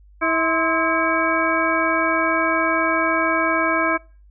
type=harmonic tone with a mistuned harmonic; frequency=324.2 Hz; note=E4; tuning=29 cents flat; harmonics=1 / 2 / 3 / 4 / 5 / 7; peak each=-24 / -24 / -24 / -24 / -24 / -24 dBFS; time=0.21-3.98 s; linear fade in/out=20 ms; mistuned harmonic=3; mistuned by=+120 cents; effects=noise-tail reverb RT60 0.4 s tail -25 dB re dry + added 50 Hz sine -46 dBFS peak until 4.3 s